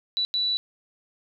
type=tone bursts at uneven times; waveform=sine; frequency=3951 Hz; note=B7; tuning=in tune; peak=-22 dBFS; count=2; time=0.17-0.25 / 0.34-0.57 s; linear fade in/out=0 ms; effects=none